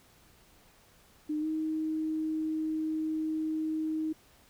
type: tone with pitch glide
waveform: sine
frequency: 303.6 to 314.1 Hz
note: D#4 to D#4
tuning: -42 to +16 cents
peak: -29 dBFS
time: 1.29-4.13 s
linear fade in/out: 10 ms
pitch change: +58 cents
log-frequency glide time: 1.4-1.46 s
effects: pink hiss -61 dBFS RMS until 4.49 s